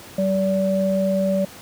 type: tone pair together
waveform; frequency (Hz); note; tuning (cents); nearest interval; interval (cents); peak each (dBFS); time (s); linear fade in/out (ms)
sine; 192.1 / 575.6; G3 / D5; -35 / -35; octave + perfect fifth; 1900; -20; 0.18-1.45; 5
effects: pink hiss -41 dBFS RMS until 1.61 s + high-pass 80 Hz 12 dB/octave